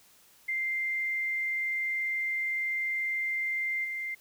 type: tone with level steps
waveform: sine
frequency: 2093 Hz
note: C7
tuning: in tune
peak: -28 / -32 dBFS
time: 0.48-4.15 s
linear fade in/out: 10 ms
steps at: 3.84 s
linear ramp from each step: 10 ms
effects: white hiss -60 dBFS RMS until 4.2 s